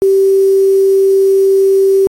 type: tone with quantisation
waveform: sine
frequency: 388.3 Hz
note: G4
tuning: 16 cents flat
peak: -6 dBFS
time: 0.02-2.07 s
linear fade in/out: 0 ms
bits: 5
effects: AAC 48 kbps